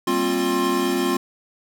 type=tone cluster; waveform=square; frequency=196.9 / 235.3 / 265.5 / 352.1 / 1058 Hz; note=G3 / A#3 / C4 / F4 / C6; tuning=+8 / +16 / +25 / +14 / +19 cents; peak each=-30 / -30 / -25 / -23 / -29 dBFS; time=0.07-1.17 s; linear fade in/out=5 ms; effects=none